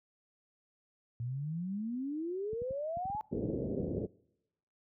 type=exponential sweep; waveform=sine; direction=up; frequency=115.2 to 880 Hz; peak=-34 dBFS; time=1.2-3.21 s; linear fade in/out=0 ms
type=clicks; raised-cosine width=5 ms; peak=-33 dBFS; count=7; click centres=2.532 / 2.619 / 2.708 / 2.971 / 3.055 / 3.1 / 3.149 s
type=low-pass noise; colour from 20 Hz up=white; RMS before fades=-35 dBFS; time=3.31-4.07 s; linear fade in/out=20 ms; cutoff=520 Hz; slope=48 dB/octave
effects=noise-tail reverb RT60 0.9 s tail -25 dB re dry + high-pass 60 Hz 12 dB/octave